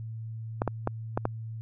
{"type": "clicks", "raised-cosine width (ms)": 1, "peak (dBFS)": -12, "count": 5, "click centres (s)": [0.619, 0.677, 0.874, 1.175, 1.254], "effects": ["added 112 Hz sine -35 dBFS peak until 1.61 s"]}